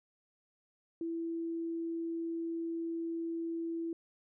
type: tone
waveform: sine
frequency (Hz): 332.1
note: E4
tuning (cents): +13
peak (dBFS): -34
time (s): 1.01-3.93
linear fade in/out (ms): 2
effects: none